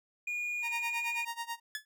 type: tone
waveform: triangle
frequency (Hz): 2438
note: D#7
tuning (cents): -36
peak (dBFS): -31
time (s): 0.27-1.25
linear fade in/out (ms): 5
type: tone with tremolo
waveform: sawtooth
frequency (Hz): 932.3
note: A#5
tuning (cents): 0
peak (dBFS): -30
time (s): 0.62-1.6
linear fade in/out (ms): 50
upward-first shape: sine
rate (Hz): 9.2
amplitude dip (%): 90
type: tone with exponential decay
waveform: sawtooth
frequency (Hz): 1717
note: A6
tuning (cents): -43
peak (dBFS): -28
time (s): 1.75-1.85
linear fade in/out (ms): 1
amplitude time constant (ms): 21
effects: none